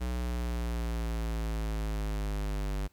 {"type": "exponential sweep", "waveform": "square", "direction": "down", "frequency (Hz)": [61.74, 49], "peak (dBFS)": -31, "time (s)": [0, 2.88], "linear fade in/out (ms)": 20, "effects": ["pink hiss -69 dBFS RMS until 2.92 s"]}